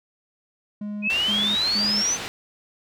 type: tone bursts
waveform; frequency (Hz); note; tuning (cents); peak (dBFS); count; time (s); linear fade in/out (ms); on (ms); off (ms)
triangle; 207.7; G#3; 0; -26; 3; 0.81-2.02; 5; 270; 200
type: exponential sweep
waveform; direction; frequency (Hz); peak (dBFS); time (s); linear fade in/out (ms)
sine; up; 2489 to 6272; -20; 1.02-2.18; 50
type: low-pass noise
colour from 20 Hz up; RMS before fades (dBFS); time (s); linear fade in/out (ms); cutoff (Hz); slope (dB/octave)
white; -33; 1.1-2.28; 0; 3700; 12
effects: none